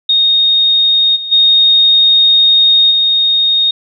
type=tone with level steps; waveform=sine; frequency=3711 Hz; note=A#7; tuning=9 cents flat; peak=-7 / -19 / -5 / -8 dBFS; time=0.09-3.71 s; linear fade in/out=5 ms; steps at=1.15 / 1.31 / 2.9 s; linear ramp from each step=20 ms; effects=none